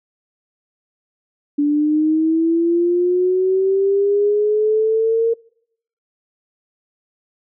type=linear sweep; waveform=sine; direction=up; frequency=288.6 to 461.1 Hz; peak=-13 dBFS; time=1.58-5.34 s; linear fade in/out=10 ms; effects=noise-tail reverb RT60 0.7 s tail -25 dB re dry